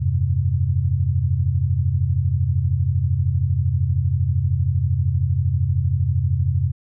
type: chord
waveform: sine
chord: F suspended second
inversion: none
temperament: equal with one note detuned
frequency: 85.21 / 98 / 130.81 Hz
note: F2 / G2 / C3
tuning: -42 / 0 / 0 cents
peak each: -21 dBFS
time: 0-6.72 s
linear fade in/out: 20 ms
effects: none